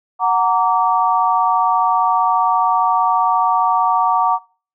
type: chord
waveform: sine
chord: Gb augmented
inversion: none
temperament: just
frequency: 740 / 925 / 1156.2 Hz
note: Gb5 / Bb5 / D6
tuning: 0 / -14 / -27 cents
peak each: -17 dBFS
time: 0.19-4.39 s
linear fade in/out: 50 ms
effects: noise-tail reverb RT60 0.4 s tail -23 dB re dry